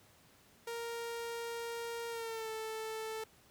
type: tone with pitch glide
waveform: sawtooth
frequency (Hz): 466.2 to 440.5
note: A#4 to A4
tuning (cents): 0 to +2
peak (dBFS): -35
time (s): 0.67-3.24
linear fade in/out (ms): 5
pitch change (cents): -98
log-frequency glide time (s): 2.09-2.5
effects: pink hiss -64 dBFS RMS until 3.5 s + high-pass 60 Hz 12 dB/octave